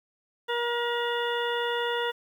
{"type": "harmonic tone with a mistuned harmonic", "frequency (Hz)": 475.8, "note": "A#4", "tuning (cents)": 35, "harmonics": [1, 2, 3, 4, 6, 7], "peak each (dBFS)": [-29, -32, -34, -35, -37, -37], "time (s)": [0.48, 2.12], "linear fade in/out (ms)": 20, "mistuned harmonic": 7, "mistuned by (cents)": 72, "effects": ["9-bit"]}